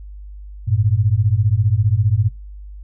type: beating tone pair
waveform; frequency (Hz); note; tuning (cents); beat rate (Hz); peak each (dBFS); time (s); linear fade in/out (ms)
sine; 98 / 113; G2 / A2; 0 / +47; 15; -16; 0.67-2.29; 20
effects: noise-tail reverb RT60 0.2 s tail -21 dB re dry + added 50 Hz sine -32 dBFS peak until 2.83 s